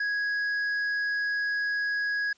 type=tone with tanh clipping; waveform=triangle; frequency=1661.2 Hz; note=G#6; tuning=in tune; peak=-27 dBFS; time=0-2.33 s; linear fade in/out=5 ms; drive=10 dB; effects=white hiss -63 dBFS RMS until 2.37 s + resampled to 16000 Hz

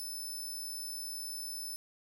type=tone; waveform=15% pulse; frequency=5274 Hz; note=E8; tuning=in tune; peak=-33 dBFS; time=0-1.76 s; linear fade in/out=0 ms; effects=none

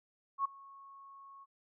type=tone with ADSR envelope; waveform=sine; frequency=1100 Hz; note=C#6; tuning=14 cents flat; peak=-27 dBFS; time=0.38-1.46 s; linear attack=69 ms; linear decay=9 ms; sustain=-24 dB; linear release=33 ms; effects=none

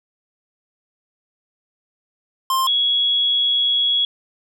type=tone pair in turn; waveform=square / sine; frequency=1053 / 3343 Hz; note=C6 / G#7; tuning=+11 / +11 cents; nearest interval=octave + minor sixth; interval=2000 cents; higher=second; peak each=-17 / -15 dBFS; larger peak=second; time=2.5-2.67 / 2.67-4.05 s; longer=second; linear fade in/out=2 ms; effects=none

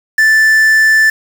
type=tone with quantisation; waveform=triangle; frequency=1760 Hz; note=A6; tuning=in tune; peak=-4 dBFS; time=0.18-1.1 s; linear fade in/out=5 ms; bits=4; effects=none

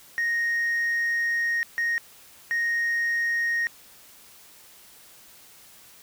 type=tone bursts at uneven times; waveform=sine; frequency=1864.7 Hz; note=A#6; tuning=in tune; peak=-20 dBFS; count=3; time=0.18-1.63 / 1.78-1.98 / 2.51-3.67 s; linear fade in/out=0 ms; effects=tanh soft clip ceiling -21 dBFS + white hiss -51 dBFS RMS until 6.02 s

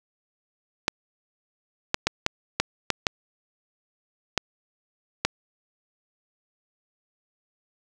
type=clicks; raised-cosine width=0.2 ms; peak=-3 dBFS; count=9; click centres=0.881 / 1.944 / 2.07 / 2.264 / 2.6 / 2.903 / 3.068 / 4.377 / 5.25 s; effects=none

